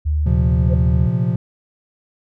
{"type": "tone with pitch glide", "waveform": "sine", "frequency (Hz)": [75.4, 76.32], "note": ["D2", "D#2"], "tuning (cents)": [46, -33], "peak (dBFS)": -15, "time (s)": [0.05, 1.08], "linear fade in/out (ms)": 20, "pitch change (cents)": 21, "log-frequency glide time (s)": [0.6, 0.8]}
{"type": "chord", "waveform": "triangle", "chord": "Bb suspended second", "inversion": "none", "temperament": "just", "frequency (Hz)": [116.54, 131.11, 174.81], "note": ["Bb2", "C3", "F3"], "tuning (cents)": [0, 4, 2], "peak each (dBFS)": -18, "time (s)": [0.26, 1.36], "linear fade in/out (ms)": 5}
{"type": "tone with exponential growth", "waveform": "sine", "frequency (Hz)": 514, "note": "C5", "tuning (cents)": -31, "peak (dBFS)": -21, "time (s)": [0.59, 0.74], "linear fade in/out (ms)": 5, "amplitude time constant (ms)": 31}
{"effects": []}